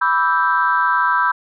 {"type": "chord", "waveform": "sine", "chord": "E minor seventh", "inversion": "second", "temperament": "equal with one note detuned", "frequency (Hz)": [987.8, 1161.2, 1318.5, 1568], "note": ["B5", "D6", "E6", "G6"], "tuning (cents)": [0, -20, 0, 0], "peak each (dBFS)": [-17, -23, -19, -18], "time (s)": [0.01, 1.32], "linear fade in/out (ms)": 10, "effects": ["tanh soft clip ceiling -4 dBFS"]}